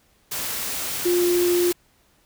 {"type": "tone in noise", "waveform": "sine", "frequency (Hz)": 352.2, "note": "F4", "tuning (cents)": 15, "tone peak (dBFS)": -17, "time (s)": [1.05, 1.72], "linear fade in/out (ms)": 10, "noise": "white", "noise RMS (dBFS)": -28, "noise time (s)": [0.31, 1.73], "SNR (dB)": 8, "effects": ["pink hiss -61 dBFS RMS until 2.25 s"]}